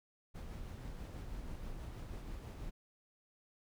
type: noise with tremolo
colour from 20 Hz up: brown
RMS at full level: -44 dBFS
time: 0.34-2.71 s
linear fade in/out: 20 ms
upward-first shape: triangle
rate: 6.2 Hz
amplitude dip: 30%
effects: none